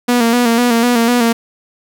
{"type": "tone with vibrato", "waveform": "sawtooth", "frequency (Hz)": 237.3, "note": "A#3", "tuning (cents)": 31, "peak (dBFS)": -6, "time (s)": [0.08, 1.33], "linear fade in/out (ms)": 10, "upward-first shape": "square", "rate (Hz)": 4, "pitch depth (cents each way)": 47, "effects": []}